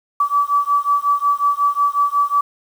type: beating tone pair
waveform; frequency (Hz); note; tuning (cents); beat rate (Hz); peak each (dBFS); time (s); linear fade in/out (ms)
sine; 1148 / 1153.5; D6 / D6; -40 / -31; 5.5; -17; 0.2-2.41; 5
effects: 7-bit